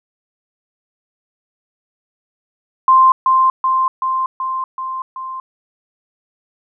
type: tone with echo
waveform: sine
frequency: 1046.5 Hz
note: C6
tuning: in tune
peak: -6 dBFS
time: 2.88-3.12 s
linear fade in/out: 2 ms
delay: 380 ms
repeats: 6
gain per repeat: -3 dB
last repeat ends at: 5.4 s
effects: none